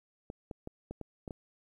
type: clicks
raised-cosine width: 2 ms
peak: -27 dBFS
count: 7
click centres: 0.301 / 0.512 / 0.674 / 0.91 / 1.013 / 1.278 / 1.308 s
effects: 11-bit